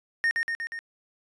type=tone with echo; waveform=triangle; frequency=1841 Hz; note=A#6; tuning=22 cents flat; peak=-19 dBFS; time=0.24-0.31 s; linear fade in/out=0 ms; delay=120 ms; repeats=4; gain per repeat=-3 dB; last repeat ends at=0.79 s; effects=resampled to 22050 Hz